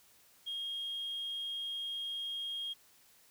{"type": "tone", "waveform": "sine", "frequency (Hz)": 3250, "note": "G#7", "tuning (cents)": -38, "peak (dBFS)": -35, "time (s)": [0.46, 2.74], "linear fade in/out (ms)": 20, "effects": ["tanh soft clip ceiling -33 dBFS", "white hiss -64 dBFS RMS until 3.3 s"]}